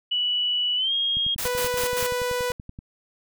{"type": "tone with pitch glide", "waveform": "sine", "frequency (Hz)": [2951, 3255], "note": ["F#7", "G#7"], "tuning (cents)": [-5, -36], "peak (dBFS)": -21, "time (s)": [0.11, 1.35], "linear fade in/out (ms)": 10, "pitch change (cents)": 169, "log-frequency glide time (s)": [0.76, 0.93]}
{"type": "click train", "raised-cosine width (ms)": 5, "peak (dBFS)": -25, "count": 18, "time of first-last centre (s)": [1.17, 2.789], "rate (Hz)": 10.5}
{"type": "noise with tremolo", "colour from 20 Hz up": "white", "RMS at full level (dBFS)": -29, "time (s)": [1.38, 2.07], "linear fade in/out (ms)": 5, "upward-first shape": "square", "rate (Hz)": 5.1, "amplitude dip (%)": 80}
{"type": "tone", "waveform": "sawtooth", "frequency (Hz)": 493.9, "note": "B4", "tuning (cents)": 0, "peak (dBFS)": -20, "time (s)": [1.45, 2.52], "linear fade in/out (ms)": 2}
{"effects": []}